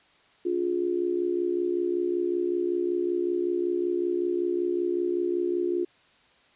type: tone with amplitude modulation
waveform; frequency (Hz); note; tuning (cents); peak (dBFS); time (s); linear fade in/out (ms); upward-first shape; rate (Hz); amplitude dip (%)
sine; 353.2; F4; +20; -20; 0.45-5.85; 10; sine; 65.3; 80
effects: white hiss -60 dBFS RMS until 6.55 s + resampled to 8000 Hz